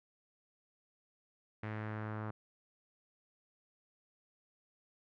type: tone with low-pass filter sweep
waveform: sawtooth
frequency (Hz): 107.8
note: A2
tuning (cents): -35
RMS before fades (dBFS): -41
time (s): 1.63-2.31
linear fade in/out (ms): 5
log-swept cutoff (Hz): 2000 to 1300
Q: 2.3
effects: none